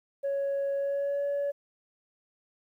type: tone with pitch glide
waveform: sine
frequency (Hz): 556 to 567.7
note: C#5 to C#5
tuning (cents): +5 to +41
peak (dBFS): -25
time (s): 0.23-1.52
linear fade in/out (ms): 20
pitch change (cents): +36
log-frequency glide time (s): 0.75-1.25
effects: tanh soft clip ceiling -25 dBFS + 11-bit